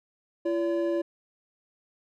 triangle tone pair together, 340 / 571 Hz, F4 / D5, -46 / -49 cents, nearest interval major sixth, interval 897 cents, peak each -24 / -27 dBFS, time 0.45-1.02 s, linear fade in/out 10 ms, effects none

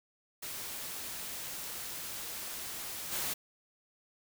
white noise with level steps, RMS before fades -41 / -35 dBFS, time 0.42-3.34 s, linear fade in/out 10 ms, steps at 3.11 s, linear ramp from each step 20 ms, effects none

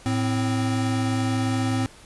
square tone pair together, 109.65 / 260.8 Hz, A2 / C4, -6 / -5 cents, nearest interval octave + minor third, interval 1501 cents, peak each -25 dBFS, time 0.06-1.86 s, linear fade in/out 0 ms, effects pink hiss -48 dBFS RMS until 2.05 s + resampled to 24000 Hz

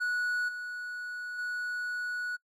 triangle tone with level steps, 1468 Hz, F#6, 14 cents flat, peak -26 / -34 / -30 dBFS, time 0-2.37 s, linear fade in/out 20 ms, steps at 0.48 / 1.38 s, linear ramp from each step 10 ms, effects noise-tail reverb RT60 0.1 s tail -24 dB re dry

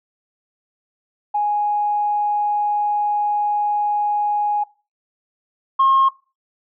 sine tone pair in turn, 830.6 / 1074.7 Hz, G#5 / C6, 0 / +46 cents, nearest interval major third, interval 446 cents, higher second, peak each -16 / -10 dBFS, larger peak second, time 1.34-4.64 / 5.79-6.09 s, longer first, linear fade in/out 10 ms, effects noise-tail reverb RT60 0.3 s tail -19 dB re dry + tanh soft clip ceiling -8 dBFS

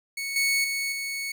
sawtooth tone with level steps, 2214 Hz, C#7, 3 cents flat, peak -26 / -18 / -23 / -26 dBFS, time 0.17-1.32 s, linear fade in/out 5 ms, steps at 0.36 / 0.64 / 0.92 s, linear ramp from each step 2 ms, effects none

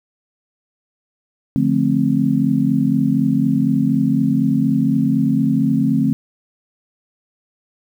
sine chord, D minor seventh, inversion none, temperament just, 146.83 / 176.2 / 220.2 / 264.3 Hz, D3 / F3 / A3 / C4, 0 / +16 / +2 / +18 cents, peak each -20 / -22 / -18 / -17 dBFS, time 1.56-6.13 s, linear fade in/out 0 ms, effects 8-bit

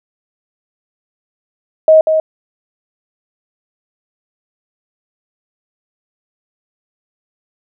sine tone with echo, 631 Hz, D#5, 24 cents sharp, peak -3 dBFS, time 1.88-2.01 s, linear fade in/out 2 ms, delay 190 ms, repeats 1, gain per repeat -6 dB, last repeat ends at 2.2 s, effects none

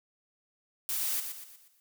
blue noise with echo, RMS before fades -32 dBFS, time 0.89-1.2 s, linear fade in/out 0 ms, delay 120 ms, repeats 5, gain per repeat -7 dB, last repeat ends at 1.8 s, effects none

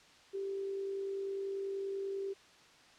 sine tone with amplitude modulation, 392 Hz, G4, in tune, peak -34 dBFS, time 0.33-2.34 s, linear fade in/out 20 ms, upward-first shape sine, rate 50.2 Hz, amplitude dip 30%, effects white hiss -60 dBFS RMS until 2.98 s + low-pass 5000 Hz 12 dB/octave

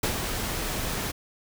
pink noise with ADSR envelope, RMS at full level -25 dBFS, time 0.03-1.12 s, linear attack 5 ms, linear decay 99 ms, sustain -5 dB, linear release 16 ms, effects none

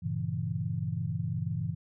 sine chord, G diminished seventh, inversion none, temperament equal, 98 / 116.54 / 138.59 / 164.81 Hz, G2 / Bb2 / Db3 / Fb3, 0 / 0 / 0 / 0 cents, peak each -36 / -35 / -36 / -34 dBFS, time 0.02-1.75 s, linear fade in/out 20 ms, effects none

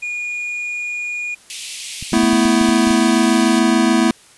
triangle tone, 2440 Hz, D#7, 34 cents flat, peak -20 dBFS, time 0.02-1.35 s, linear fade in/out 10 ms
pink high-pass noise, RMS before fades -29 dBFS, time 1.5-3.59 s, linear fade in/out 0 ms, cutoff 2300 Hz, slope 48 dB/octave
clicks, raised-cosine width 5 ms, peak -19 dBFS, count 10, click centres 2.026 / 2.124 / 2.172 / 2.234 / 2.331 / 2.455 / 2.613 / 2.689 / 2.873 / 2.907 s
square chord, A suspended second, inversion none, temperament equal, 220 / 246.9 / 329.6 Hz, A3 / B3 / E4, 0 / 0 / 0 cents, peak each -17 dBFS, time 2.13-4.11 s, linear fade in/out 2 ms
effects white hiss -47 dBFS RMS until 4.37 s + resampled to 24000 Hz

